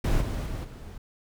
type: noise with level steps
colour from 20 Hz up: brown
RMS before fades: -24 / -30 / -33 / -41 dBFS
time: 0.04-0.98 s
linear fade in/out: 5 ms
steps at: 0.2 / 0.45 / 0.63 s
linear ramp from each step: 20 ms
effects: none